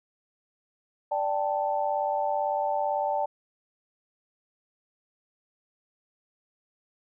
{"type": "chord", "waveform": "sine", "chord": "D suspended fourth", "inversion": "none", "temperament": "just", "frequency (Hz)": [587.3, 783.1, 881], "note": ["D5", "G5", "A5"], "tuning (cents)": [0, -2, 2], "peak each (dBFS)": -29, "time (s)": [1.11, 3.26], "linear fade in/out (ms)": 10, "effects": []}